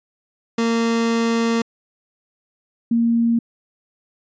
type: tone pair in turn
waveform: 30% pulse / sine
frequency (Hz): 230 / 232.5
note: A#3 / A#3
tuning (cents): -23 / -4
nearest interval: unison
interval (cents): 19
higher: second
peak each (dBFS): -14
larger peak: neither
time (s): 0.58-1.62 / 2.91-3.39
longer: first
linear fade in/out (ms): 5
effects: resampled to 16000 Hz